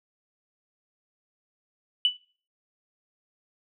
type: tone with exponential decay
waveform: sine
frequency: 2972 Hz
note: F#7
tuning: 7 cents sharp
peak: -14 dBFS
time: 2.05-2.17 s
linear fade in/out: 1 ms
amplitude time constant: 24 ms
effects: noise-tail reverb RT60 0.4 s tail -20 dB re dry + tanh soft clip ceiling -10 dBFS